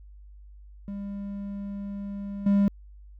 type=tone with level steps; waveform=triangle; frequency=200.3 Hz; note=G3; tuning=38 cents sharp; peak=-30 / -16 dBFS; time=0.88-2.68 s; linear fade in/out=0 ms; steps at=2.46 s; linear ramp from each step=5 ms; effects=added 50 Hz sine -45 dBFS peak until 3.19 s